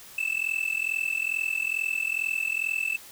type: tone with amplitude modulation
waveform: triangle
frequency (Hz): 2637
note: E7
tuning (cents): 0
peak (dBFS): -20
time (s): 0.18-2.97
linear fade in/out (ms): 5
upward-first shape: sine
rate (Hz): 42.3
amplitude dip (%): 90
effects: white hiss -47 dBFS RMS until 3.11 s